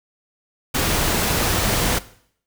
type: noise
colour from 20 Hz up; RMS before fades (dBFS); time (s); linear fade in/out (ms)
pink; -20; 0.74-1.99; 10
effects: noise-tail reverb RT60 0.6 s tail -17 dB re dry